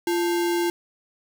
sine tone with sample-and-hold, 344.9 Hz, F4, 22 cents flat, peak -20 dBFS, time 0.07-0.7 s, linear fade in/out 2 ms, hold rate 1225 Hz, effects none

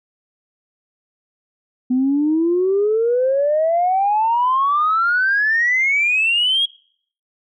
sine exponential sweep, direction up, 248.4 to 3322 Hz, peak -13 dBFS, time 1.9-6.66 s, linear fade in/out 10 ms, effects noise-tail reverb RT60 0.6 s tail -25 dB re dry + tanh soft clip ceiling -9 dBFS

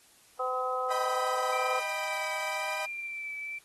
harmonic tone, 255.1 Hz, C4, 44 cents flat, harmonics 2 / 3 / 4 / 5, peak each -33 / -35 / -38 / -32 dBFS, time 0.39-1.8 s, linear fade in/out 10 ms
30% pulse chord, Eb augmented, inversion none, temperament equal, 622.3 / 784 / 987.8 Hz, Eb5 / G5 / B5, 0 / 0 / 0 cents, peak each -34 / -36 / -34 dBFS, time 0.9-2.86 s, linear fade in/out 10 ms
sine tone with vibrato, 2349 Hz, D7, in tune, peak -35 dBFS, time 1.52-3.59 s, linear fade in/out 10 ms, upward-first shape triangle, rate 0.95 Hz, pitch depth 34 cents each way
effects white hiss -60 dBFS RMS until 3.64 s + AAC 32 kbps

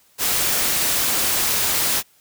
white noise, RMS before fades -20 dBFS, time 0.18-2.03 s, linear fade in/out 50 ms, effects white hiss -57 dBFS RMS until 2.2 s

